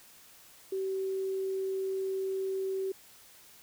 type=tone; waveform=sine; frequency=383.2 Hz; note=G4; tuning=39 cents flat; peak=-30 dBFS; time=0.72-2.92 s; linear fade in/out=5 ms; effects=white hiss -56 dBFS RMS until 3.62 s